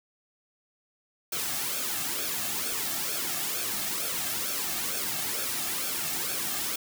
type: noise with flanger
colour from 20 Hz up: white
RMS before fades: -31 dBFS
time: 1.32-6.76 s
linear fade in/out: 5 ms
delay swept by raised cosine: 1 to 2.1 ms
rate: 2.2 Hz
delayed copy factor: -0.65
effects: none